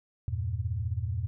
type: chord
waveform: sine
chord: E diminished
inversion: none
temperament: equal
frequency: 82.41 / 98 / 116.54 Hz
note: E2 / G2 / Bb2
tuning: 0 / 0 / 0 cents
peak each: -33 dBFS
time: 0.28-1.27 s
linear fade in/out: 0 ms
effects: none